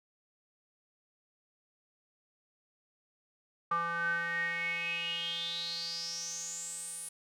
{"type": "tone with band-pass filter sweep", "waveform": "square", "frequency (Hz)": 169.4, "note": "E3", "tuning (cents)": 48, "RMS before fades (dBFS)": -36, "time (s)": [3.71, 7.09], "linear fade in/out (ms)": 5, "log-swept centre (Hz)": [1200, 10000], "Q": 9.9, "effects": []}